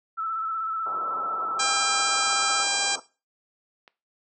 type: tone with vibrato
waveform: sine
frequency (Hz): 1318.5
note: E6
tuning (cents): 0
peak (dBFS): -26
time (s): 0.17-2.64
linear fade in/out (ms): 20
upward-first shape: square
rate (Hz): 16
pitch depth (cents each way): 25
type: low-pass noise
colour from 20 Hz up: white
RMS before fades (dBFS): -37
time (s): 0.86-3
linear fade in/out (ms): 5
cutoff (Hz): 1300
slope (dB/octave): 96
type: harmonic tone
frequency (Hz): 798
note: G5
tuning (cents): +31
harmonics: 1 / 2 / 3 / 4 / 5 / 6 / 7 / 8 / 9 / 10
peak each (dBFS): -32 / -32 / -32 / -32 / -32 / -32 / -32 / -32 / -32 / -32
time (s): 1.59-2.96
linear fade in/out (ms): 10
type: click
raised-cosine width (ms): 0.3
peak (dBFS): -32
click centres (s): 3.878
effects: noise-tail reverb RT60 0.3 s tail -17 dB re dry + high-pass 400 Hz 12 dB/octave